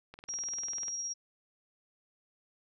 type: click train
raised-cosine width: 0.3 ms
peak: -31 dBFS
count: 16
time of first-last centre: 0.14-0.883 s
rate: 20.2 Hz
type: tone with tremolo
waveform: sine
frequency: 5640 Hz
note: F8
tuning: 16 cents sharp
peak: -33 dBFS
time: 0.28-1.14 s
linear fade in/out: 20 ms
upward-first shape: sine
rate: 17 Hz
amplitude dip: 30%
effects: none